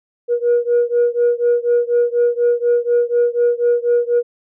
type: beating tone pair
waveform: sine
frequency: 477.5 / 481.6 Hz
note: A#4 / B4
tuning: +42 / -44 cents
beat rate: 4.1 Hz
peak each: -14 / -15 dBFS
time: 0.28-4.23 s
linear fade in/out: 50 ms
effects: tanh soft clip ceiling -8 dBFS